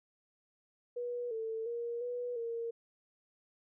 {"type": "tone with pitch steps", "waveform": "sine", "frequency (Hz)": [485, 446.4, 471.2, 488.4, 463.4], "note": ["B4", "A4", "A#4", "B4", "A#4"], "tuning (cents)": [-31, 25, 19, -19, -10], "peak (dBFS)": -35, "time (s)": [0.96, 2.71], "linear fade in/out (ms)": 10, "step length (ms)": 350, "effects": []}